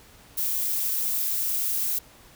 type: noise with amplitude modulation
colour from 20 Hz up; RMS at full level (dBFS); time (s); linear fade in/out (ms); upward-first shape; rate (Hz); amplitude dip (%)
violet; -24; 0.37-1.99; 10; sine; 275; 50
effects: pink hiss -52 dBFS RMS until 2.35 s